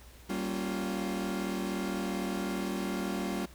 40% pulse chord, G half-diminished seventh, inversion none, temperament equal with one note detuned, 193.3 / 233.1 / 277.2 / 349.2 Hz, G3 / Bb3 / Db4 / F4, -24 / 0 / 0 / 0 cents, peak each -34 / -38 / -38 / -37 dBFS, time 0.29-3.46 s, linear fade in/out 10 ms, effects added 60 Hz sine -53 dBFS peak until 3.54 s + pink hiss -56 dBFS RMS until 3.54 s

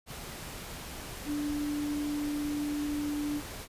sine tone in noise, 293.7 Hz, D4, in tune, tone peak -30 dBFS, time 1.25-3.42 s, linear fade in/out 50 ms, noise pink, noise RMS -42 dBFS, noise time 0.06-3.68 s, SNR +9 dB, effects resampled to 32000 Hz

